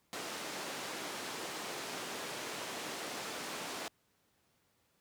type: band-pass noise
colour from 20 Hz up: pink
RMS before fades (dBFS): -42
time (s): 0.13-3.88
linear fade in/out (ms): 0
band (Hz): 300 to 8400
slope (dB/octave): 12
effects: pink hiss -74 dBFS RMS until 5 s + high-pass 80 Hz 12 dB/octave